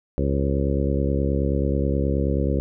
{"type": "harmonic tone with a mistuned harmonic", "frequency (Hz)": 69.4, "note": "C#2", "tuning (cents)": 3, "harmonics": [1, 2, 3, 4, 5, 6, 7, 8], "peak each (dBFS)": [-23, -26, -28, -29, -30, -31, -31, -32], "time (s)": [0.18, 2.6], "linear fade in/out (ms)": 0, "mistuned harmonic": 8, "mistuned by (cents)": -30, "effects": []}